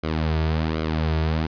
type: tone with flanger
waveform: sawtooth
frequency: 79.1 Hz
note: D#2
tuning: 29 cents sharp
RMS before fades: -23 dBFS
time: 0.03-1.47 s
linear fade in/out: 10 ms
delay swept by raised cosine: 1.1 to 3.9 ms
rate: 1.3 Hz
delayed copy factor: -0.65
effects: resampled to 11025 Hz

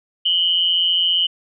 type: tone pair together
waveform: sine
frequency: 2938 / 3113 Hz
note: F#7 / G7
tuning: -13 / -13 cents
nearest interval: minor second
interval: 100 cents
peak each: -17 / -18 dBFS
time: 0.25-1.27 s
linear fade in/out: 10 ms
effects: none

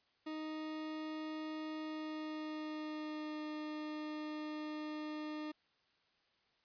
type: tone with pitch glide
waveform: 40% pulse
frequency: 311.1 to 304.7 Hz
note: D#4 to D#4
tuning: 0 to -36 cents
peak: -40 dBFS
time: 0.26-5.52 s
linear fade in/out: 10 ms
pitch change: -36 cents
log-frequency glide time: 1.8-3.43 s
effects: white hiss -75 dBFS RMS until 6.64 s + resampled to 11025 Hz

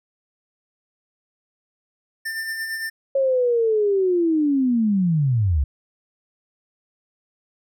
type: tone with tremolo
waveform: square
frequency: 1792 Hz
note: A6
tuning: 31 cents sharp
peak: -25 dBFS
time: 2.25-2.9 s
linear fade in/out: 10 ms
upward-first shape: sine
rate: 8.8 Hz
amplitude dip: 40%
type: linear sweep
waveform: sine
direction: down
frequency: 549 to 63.4 Hz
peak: -16 dBFS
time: 3.15-5.64 s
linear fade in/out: 5 ms
effects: none

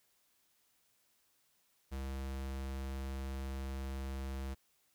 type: tone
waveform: square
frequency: 67 Hz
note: C2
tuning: 42 cents sharp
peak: -39 dBFS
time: 1.91-4.55 s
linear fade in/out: 20 ms
effects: white hiss -74 dBFS RMS until 4.94 s

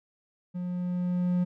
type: tone with level ramp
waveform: triangle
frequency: 178.7 Hz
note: F3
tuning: 40 cents sharp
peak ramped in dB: -29 to -20 dBFS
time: 0.54-1.45 s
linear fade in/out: 20 ms
effects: none

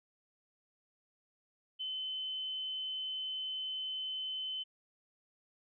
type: tone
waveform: sine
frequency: 3050 Hz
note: G7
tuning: 48 cents flat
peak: -36 dBFS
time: 1.79-4.64 s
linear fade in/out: 20 ms
effects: none

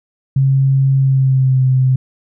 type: tone with pitch glide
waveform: sine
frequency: 135.2 to 129.99 Hz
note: C#3 to C3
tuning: -43 to -11 cents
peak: -9 dBFS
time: 0.36-1.96 s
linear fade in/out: 5 ms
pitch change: -68 cents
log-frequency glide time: 0.97-1.63 s
effects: none

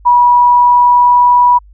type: tone with pitch glide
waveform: sine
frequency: 971 to 977.2 Hz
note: B5 to B5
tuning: -30 to -19 cents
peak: -4 dBFS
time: 0.05-1.59 s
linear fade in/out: 20 ms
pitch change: +11 cents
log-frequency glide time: 0.18-1.34 s
effects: added 50 Hz sine -37 dBFS peak until 1.73 s

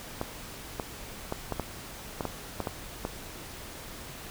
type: clicks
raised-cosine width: 1 ms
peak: -16 dBFS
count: 10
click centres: 0.214 / 0.798 / 1.324 / 1.523 / 1.597 / 2.208 / 2.253 / 2.603 / 2.672 / 3.051 s
effects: pink hiss -43 dBFS RMS until 4.3 s

